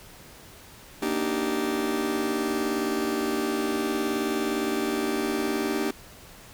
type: chord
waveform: 40% pulse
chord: Eb major seventh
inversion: second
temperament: just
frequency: 233.3 / 291.7 / 311.1 / 388.9 Hz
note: Bb3 / D4 / Eb4 / G4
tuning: +2 / -12 / 0 / -14 cents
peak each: -31 / -30 / -31 / -28 dBFS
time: 1.02-5.91 s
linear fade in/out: 5 ms
effects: pink hiss -48 dBFS RMS until 6.53 s